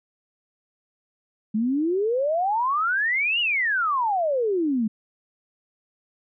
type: exponential two-way sweep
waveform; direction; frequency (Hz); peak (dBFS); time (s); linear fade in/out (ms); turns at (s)
sine; up then down; 207.7 to 2941 to 207.7; -20; 1.54-4.88; 10; 3.4
effects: none